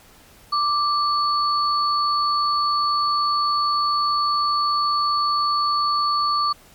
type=tone pair together; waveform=sine; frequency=1174.7 / 4435 Hz; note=D6 / C#8; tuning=0 / 0 cents; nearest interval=octave + major seventh; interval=2300 cents; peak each=-18 / -25 dBFS; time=0.52-6.53 s; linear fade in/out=10 ms; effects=pink hiss -50 dBFS RMS until 6.74 s + MP3 96 kbps